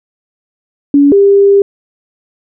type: tone pair in turn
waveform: sine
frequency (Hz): 284.2 / 398.8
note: C#4 / G4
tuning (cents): +43 / +30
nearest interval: tritone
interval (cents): 587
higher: second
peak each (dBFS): -3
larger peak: neither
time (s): 0.94-1.12 / 1.12-1.62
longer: second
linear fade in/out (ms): 2
effects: none